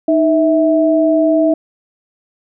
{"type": "tone pair together", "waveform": "sine", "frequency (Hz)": [310.8, 651.8], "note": ["D#4", "E5"], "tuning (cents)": [-2, -20], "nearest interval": "octave + minor second", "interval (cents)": 1282, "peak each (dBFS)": -12, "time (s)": [0.08, 1.54], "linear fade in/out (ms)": 5, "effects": []}